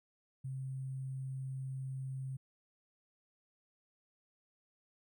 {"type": "tone with sample-and-hold", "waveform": "sine", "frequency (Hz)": 132.5, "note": "C3", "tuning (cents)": 22, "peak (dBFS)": -38, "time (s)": [0.44, 2.37], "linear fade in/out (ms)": 10, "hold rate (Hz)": 8820, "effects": []}